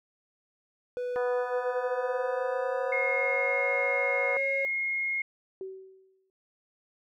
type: tone with pitch glide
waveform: triangle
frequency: 493.9 to 548 Hz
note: B4 to C#5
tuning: 0 to -20 cents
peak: -28 dBFS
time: 0.97-4.65 s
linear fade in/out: 0 ms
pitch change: +180 cents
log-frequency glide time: 1.24-3.65 s
type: harmonic tone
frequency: 246.9 Hz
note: B3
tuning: in tune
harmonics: 2 / 3 / 4 / 5 / 6 / 7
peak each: -33 / -37 / -39 / -41 / -43 / -44 dBFS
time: 1.16-4.37 s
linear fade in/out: 0 ms
type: tone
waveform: sine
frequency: 2150 Hz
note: C7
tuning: 47 cents sharp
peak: -27 dBFS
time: 2.92-5.22 s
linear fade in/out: 5 ms
type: tone with exponential decay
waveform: sine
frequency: 380.6 Hz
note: F#4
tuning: 49 cents sharp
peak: -33 dBFS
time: 5.61-6.3 s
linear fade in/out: 1 ms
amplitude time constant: 150 ms
effects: none